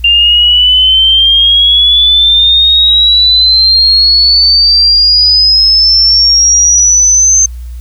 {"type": "exponential sweep", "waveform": "sine", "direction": "up", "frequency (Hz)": [2786, 6300], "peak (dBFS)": -3, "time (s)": [0.04, 7.46], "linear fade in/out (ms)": 5, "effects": ["added 60 Hz sine -20 dBFS peak until 7.8 s", "white hiss -45 dBFS RMS until 7.8 s"]}